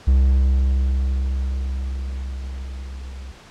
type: tone with level ramp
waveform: triangle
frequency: 65.9 Hz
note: C2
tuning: 13 cents sharp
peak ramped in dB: -9 to -30 dBFS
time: 0.07-3.32 s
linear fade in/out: 10 ms
effects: pink hiss -45 dBFS RMS until 3.5 s + low-pass 6000 Hz 12 dB/octave